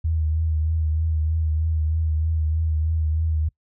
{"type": "tone with vibrato", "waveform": "sine", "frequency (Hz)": 79.1, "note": "D#2", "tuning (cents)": 29, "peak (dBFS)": -19, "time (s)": [0.04, 3.49], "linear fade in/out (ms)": 10, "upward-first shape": "triangle", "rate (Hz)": 3.2, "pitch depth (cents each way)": 46, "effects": ["noise-tail reverb RT60 0.1 s tail -24 dB re dry"]}